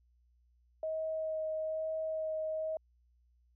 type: tone with vibrato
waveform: sine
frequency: 632 Hz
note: D#5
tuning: 27 cents sharp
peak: -33 dBFS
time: 0.83-2.77 s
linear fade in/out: 2 ms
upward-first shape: sine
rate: 1.1 Hz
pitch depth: 10 cents each way
effects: added 60 Hz sine -66 dBFS peak until 3.55 s